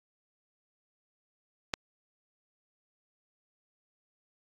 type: click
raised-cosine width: 0.2 ms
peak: -11 dBFS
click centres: 1.738 s
effects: AAC 64 kbps